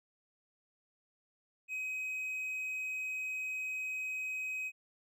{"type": "tone", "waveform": "triangle", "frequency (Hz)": 2528, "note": "D#7", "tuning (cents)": 27, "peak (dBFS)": -34, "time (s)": [1.68, 4.72], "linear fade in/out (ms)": 50, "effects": []}